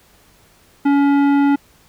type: tone with tanh clipping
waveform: triangle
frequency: 282.3 Hz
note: C#4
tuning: 32 cents sharp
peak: -13 dBFS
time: 0.85-1.56 s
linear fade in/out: 10 ms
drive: 18 dB
effects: pink hiss -52 dBFS RMS until 1.88 s